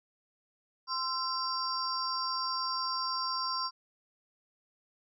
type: tone cluster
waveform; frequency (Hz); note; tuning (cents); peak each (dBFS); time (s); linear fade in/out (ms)
sine; 1040 / 1345 / 4716 / 5530; C6 / E6 / D8 / F8; -11 / +34 / +6 / -18; -34 / -39 / -36 / -38; 0.87-3.71; 50
effects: none